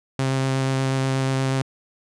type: tone with vibrato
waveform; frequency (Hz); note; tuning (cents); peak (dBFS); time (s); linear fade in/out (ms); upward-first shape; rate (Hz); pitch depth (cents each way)
sawtooth; 133.2; C3; +31; -16; 0.19-1.62; 2; square; 8.3; 8
effects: resampled to 22050 Hz